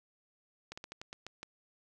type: slowing click train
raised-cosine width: 0.2 ms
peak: -26 dBFS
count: 8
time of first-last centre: 0.72-1.43 s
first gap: 55 ms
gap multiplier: 1.2
effects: none